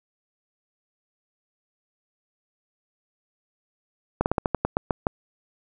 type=slowing click train; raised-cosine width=1 ms; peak=-7 dBFS; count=10; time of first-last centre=4.21-5.068 s; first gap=49 ms; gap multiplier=1.16; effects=none